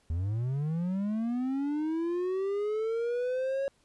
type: linear sweep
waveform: triangle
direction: up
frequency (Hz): 77.7 to 554.4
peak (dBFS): -26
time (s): 0.1-3.68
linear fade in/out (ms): 0
effects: pink hiss -68 dBFS RMS until 3.84 s + resampled to 24000 Hz